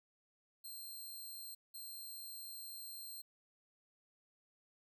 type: tone bursts at uneven times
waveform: 5% pulse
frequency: 4169 Hz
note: C8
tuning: 7 cents flat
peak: -40 dBFS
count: 2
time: 0.64-1.55 / 1.74-3.22 s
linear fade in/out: 10 ms
effects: none